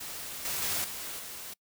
white noise with level steps, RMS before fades -40 / -33 / -31 / -39 / -42 dBFS, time 0-1.54 s, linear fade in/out 10 ms, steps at 0.45 / 0.62 / 0.84 / 1.19 s, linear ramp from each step 2 ms, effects noise-tail reverb RT60 0.1 s tail -25 dB re dry

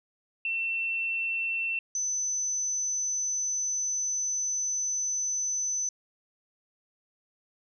sine tone pair in turn, 2695 / 6050 Hz, E7 / F#8, +38 / +38 cents, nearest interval octave + major second, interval 1400 cents, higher second, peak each -27 dBFS, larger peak neither, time 0.45-1.79 / 1.95-5.89 s, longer second, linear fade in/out 2 ms, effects none

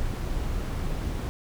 brown noise, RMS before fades -29 dBFS, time 0-1.29 s, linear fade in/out 0 ms, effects none

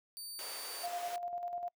20% pulse tone, 4600 Hz, D8, 37 cents flat, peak -37 dBFS, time 0.17-0.86 s, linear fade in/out 0 ms
pink high-pass noise, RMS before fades -47 dBFS, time 0.39-1.16 s, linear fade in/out 0 ms, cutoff 440 Hz, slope 24 dB/octave
sine tone with tremolo, 702 Hz, F5, 9 cents sharp, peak -35 dBFS, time 0.83-1.69 s, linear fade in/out 10 ms, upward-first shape square, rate 10 Hz, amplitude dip 45%
effects noise-tail reverb RT60 0.1 s tail -26 dB re dry

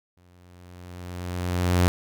sawtooth tone with exponential growth, 89.2 Hz, F2, 37 cents sharp, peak -12 dBFS, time 0.17-1.88 s, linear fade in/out 0 ms, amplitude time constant 370 ms, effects none

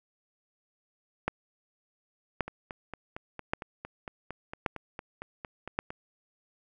two click trains, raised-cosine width 0.5 ms, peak -23 / -12 dBFS, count 16 / 5, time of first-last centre 2.48-5.905 / 1.28-5.79 s, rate 4.38 / 0.887 Hz, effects none

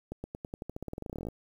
accelerating click train, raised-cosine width 2 ms, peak -24 dBFS, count 23, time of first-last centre 0.12-1.286 s, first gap 120 ms, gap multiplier 0.91, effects 9-bit

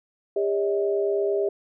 sine tone cluster, 401.9 / 569 / 638 Hz, G4 / C#5 / D#5, +43 / +45 / +43 cents, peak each -22 / -31 / -28 dBFS, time 0.36-1.49 s, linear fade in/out 5 ms, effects none

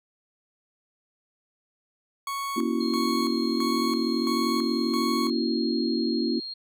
40% pulse tone with tremolo, 1109 Hz, C#6, in tune, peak -28 dBFS, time 2.27-5.3 s, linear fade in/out 2 ms, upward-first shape square, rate 1.5 Hz, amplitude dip 70%
sine chord, F# dominant seventh, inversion first, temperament equal with one note detuned, 236.9 / 277.2 / 329.6 / 370 Hz, A#3 / C#4 / E4 / F#4, +28 / 0 / 0 / 0 cents, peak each -27 / -30 / -28 / -32 dBFS, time 2.56-6.4 s, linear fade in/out 10 ms
sine tone, 4242 Hz, C8, 23 cents sharp, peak -33 dBFS, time 2.8-6.54 s, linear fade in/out 10 ms
effects none

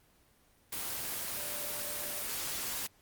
sine tone in noise, 587.3 Hz, D5, in tune, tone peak -47 dBFS, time 1.37-2.23 s, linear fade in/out 5 ms, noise white, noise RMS -37 dBFS, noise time 0.72-2.87 s, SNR -13 dB, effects pink hiss -66 dBFS RMS until 3.01 s + Opus 24 kbps

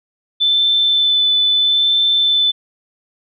sine tone with vibrato, 3520 Hz, A7, in tune, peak -11 dBFS, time 0.4-2.52 s, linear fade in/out 20 ms, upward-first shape sine, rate 0.76 Hz, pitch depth 11 cents each way, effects none

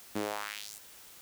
sawtooth tone with high-pass filter sweep, 104.2 Hz, G#2, 6 cents sharp, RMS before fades -38 dBFS, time 0.15-0.79 s, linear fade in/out 10 ms, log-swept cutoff 240 to 9600 Hz, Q 1.8, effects white hiss -53 dBFS RMS until 1.21 s

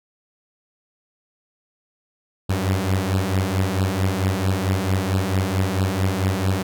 sawtooth beating tone pair, 93 / 97.5 Hz, F#2 / G2, +9 / -9 cents, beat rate 4.5 Hz, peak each -18 dBFS, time 2.49-6.63 s, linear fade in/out 10 ms, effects none

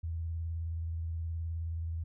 sine tone with vibrato, 82.41 Hz, E2, in tune, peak -33 dBFS, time 0.03-2.04 s, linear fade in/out 10 ms, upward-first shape square, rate 19 Hz, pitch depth 37 cents each way, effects none

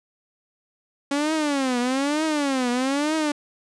sawtooth tone with vibrato, 277.2 Hz, C#4, in tune, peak -17 dBFS, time 1.11-3.32 s, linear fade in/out 5 ms, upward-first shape triangle, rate 1.1 Hz, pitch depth 250 cents each way, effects resampled to 22050 Hz + 9-bit

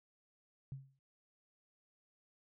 sine tone with exponential decay, 135.2 Hz, C#3, 43 cents flat, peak -39 dBFS, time 0.72-0.99 s, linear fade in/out 0 ms, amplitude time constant 57 ms, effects none

